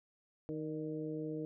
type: harmonic tone with a mistuned harmonic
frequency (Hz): 155.56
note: D#3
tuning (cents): 0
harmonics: 1 / 2 / 3 / 4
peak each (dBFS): -44 / -40 / -42 / -52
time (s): 0.49-1.45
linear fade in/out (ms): 0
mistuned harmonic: 4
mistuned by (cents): -45
effects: none